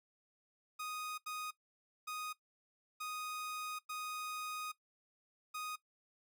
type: tone bursts at uneven times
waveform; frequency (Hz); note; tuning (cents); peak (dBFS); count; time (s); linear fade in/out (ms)
sawtooth; 1244.5; D#6; 0; -37; 6; 0.79-1.18 / 1.26-1.51 / 2.07-2.33 / 3-3.79 / 3.89-4.72 / 5.54-5.76; 10
effects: noise-tail reverb RT60 0.1 s tail -17 dB re dry